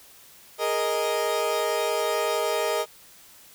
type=chord; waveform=30% pulse; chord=Ab suspended second; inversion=none; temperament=equal; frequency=415.3 / 466.2 / 622.3 Hz; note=Ab4 / Bb4 / Eb5; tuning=0 / 0 / 0 cents; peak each=-27 / -25 / -24 dBFS; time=0.58-2.86 s; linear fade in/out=50 ms; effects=white hiss -51 dBFS RMS until 3.54 s